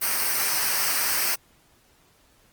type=noise with comb filter; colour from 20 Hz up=white; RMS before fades=-24 dBFS; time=0.01-1.36 s; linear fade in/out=20 ms; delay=0.28 ms; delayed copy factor=-0.65; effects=pink hiss -60 dBFS RMS until 2.52 s + Opus 32 kbps